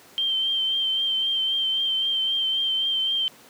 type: tone with vibrato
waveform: sine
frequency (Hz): 3136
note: G7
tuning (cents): 0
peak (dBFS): -21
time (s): 0.18-3.28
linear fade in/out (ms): 0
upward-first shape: triangle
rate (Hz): 3.8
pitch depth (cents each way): 31
effects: pink hiss -50 dBFS RMS until 3.49 s + high-pass 200 Hz 12 dB/octave